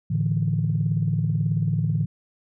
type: chord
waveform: sine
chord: A suspended fourth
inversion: none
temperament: just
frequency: 110 / 146.67 / 165 Hz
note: A2 / D3 / E3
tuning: 0 / -2 / +2 cents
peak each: -24 dBFS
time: 0.1-2.06 s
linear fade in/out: 10 ms
effects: tanh soft clip ceiling -11 dBFS